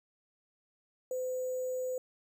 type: tone with sample-and-hold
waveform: sine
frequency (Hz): 510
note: C5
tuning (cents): -44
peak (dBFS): -32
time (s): 1.11-1.98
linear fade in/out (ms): 2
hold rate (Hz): 7350
effects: none